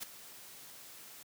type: noise with ADSR envelope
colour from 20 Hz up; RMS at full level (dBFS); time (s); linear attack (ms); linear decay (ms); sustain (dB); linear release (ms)
white; -38; 0-1.23; 28; 9; -14; 5
effects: high-pass 100 Hz 12 dB/octave